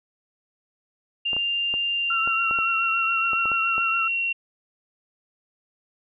sine tone with pitch glide, 2794 to 2738 Hz, F7 to F7, 0 to -35 cents, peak -22 dBFS, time 1.25-4.33 s, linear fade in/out 10 ms, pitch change -35 cents, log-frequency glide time 1.92-2.63 s
clicks, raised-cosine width 1 ms, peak -21 dBFS, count 10, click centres 1.332 / 1.366 / 1.74 / 2.275 / 2.511 / 2.588 / 3.333 / 3.456 / 3.517 / 3.781 s
sine tone with vibrato, 1343 Hz, E6, 32 cents sharp, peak -24 dBFS, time 2.1-4.08 s, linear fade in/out 5 ms, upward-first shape triangle, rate 7.1 Hz, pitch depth 51 cents each way
effects none

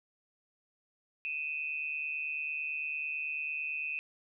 sine tone pair together, 2508 / 2657 Hz, D#7 / E7, +13 / +13 cents, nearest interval minor second, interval 100 cents, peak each -35 / -38 dBFS, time 1.25-3.99 s, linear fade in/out 0 ms, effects none

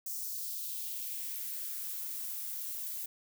violet noise with high-pass filter sweep, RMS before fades -39 dBFS, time 0.06-3.06 s, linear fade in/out 5 ms, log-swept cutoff 6300 to 380 Hz, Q 1.7, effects none

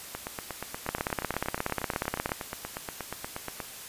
two click trains, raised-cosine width 0.5 ms, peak -12 / -18 dBFS, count 25 / 30, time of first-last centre 0.89-2.319 / 0.15-3.602 s, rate 16.8 / 8.4 Hz, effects white hiss -43 dBFS RMS until 3.88 s + resampled to 32000 Hz

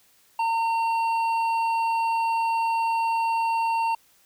sine tone with hard clipping, 912 Hz, A#5, 38 cents flat, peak -23 dBFS, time 0.39-3.95 s, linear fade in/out 5 ms, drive 7 dB, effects white hiss -60 dBFS RMS until 4.25 s

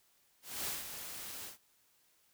white noise with ADSR envelope, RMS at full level -37 dBFS, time 0.42-1.58 s, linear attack 240 ms, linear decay 170 ms, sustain -8 dB, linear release 130 ms, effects white hiss -71 dBFS RMS until 2.33 s

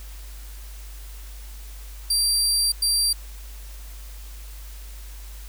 25% pulse tone bursts at uneven times, 4711 Hz, D8, 5 cents sharp, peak -14 dBFS, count 2, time 2.1-2.72 / 2.82-3.13 s, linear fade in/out 5 ms, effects added 50 Hz sine -36 dBFS peak until 5.48 s + white hiss -47 dBFS RMS until 5.48 s

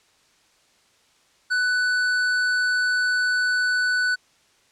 sine tone with tanh clipping, 1491 Hz, F#6, 13 cents sharp, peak -21 dBFS, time 1.5-4.16 s, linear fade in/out 20 ms, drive 15 dB, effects white hiss -60 dBFS RMS until 4.71 s + low-pass 7000 Hz 12 dB/octave

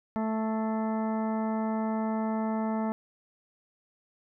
harmonic tone with a mistuned harmonic, 220 Hz, A3, in tune, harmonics 1 / 2 / 3 / 4 / 5 / 6 / 8 / 9, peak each -28 / -39 / -36 / -36 / -45 / -44 / -50 / -54 dBFS, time 0.16-2.92 s, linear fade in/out 0 ms, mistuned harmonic 9, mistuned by +70 cents, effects none

